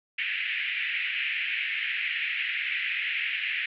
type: band-pass noise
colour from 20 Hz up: white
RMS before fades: -30 dBFS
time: 0.18-3.66 s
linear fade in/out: 5 ms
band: 1800 to 2800 Hz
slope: 48 dB/octave
effects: none